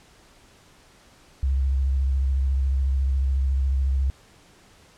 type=tone with vibrato; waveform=sine; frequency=67 Hz; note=C2; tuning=42 cents sharp; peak=-19 dBFS; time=1.43-4.1 s; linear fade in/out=0 ms; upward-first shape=sine; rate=14 Hz; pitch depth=49 cents each way; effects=pink hiss -54 dBFS RMS until 4.97 s + low-pass 9000 Hz 12 dB/octave